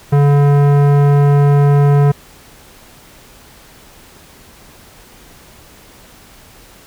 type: tone with tanh clipping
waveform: sine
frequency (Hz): 143.1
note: D3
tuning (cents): -45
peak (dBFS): -9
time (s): 0.12-2.12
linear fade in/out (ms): 10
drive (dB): 17
effects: pink hiss -42 dBFS RMS until 6.86 s